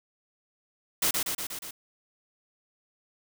white noise with echo, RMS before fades -25 dBFS, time 1.02-1.11 s, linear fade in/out 5 ms, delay 120 ms, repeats 5, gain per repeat -3 dB, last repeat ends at 1.71 s, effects none

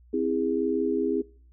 sine chord, C augmented, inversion none, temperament just, 261.6 / 327 / 408.8 Hz, C4 / E4 / G#4, 0 / -14 / -27 cents, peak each -28 / -28 / -27 dBFS, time 0.13-1.22 s, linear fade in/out 10 ms, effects noise-tail reverb RT60 0.5 s tail -24 dB re dry + added 60 Hz sine -52 dBFS peak until 1.52 s

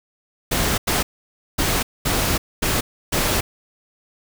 pink noise bursts at uneven times, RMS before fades -20 dBFS, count 6, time 0.51-0.78 / 0.87-1.03 / 1.58-1.83 / 2.05-2.38 / 2.62-2.81 / 3.12-3.41 s, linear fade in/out 10 ms, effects none

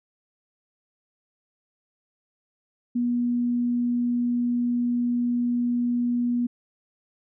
sine tone, 241.7 Hz, B3, 37 cents flat, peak -21 dBFS, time 2.95-6.47 s, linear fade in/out 10 ms, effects none

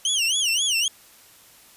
25% pulse tone with vibrato, 3018 Hz, F#7, 34 cents sharp, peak -16 dBFS, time 0.05-0.88 s, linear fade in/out 2 ms, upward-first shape sine, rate 3.8 Hz, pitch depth 210 cents each way, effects white hiss -51 dBFS RMS until 1.76 s + resampled to 32000 Hz

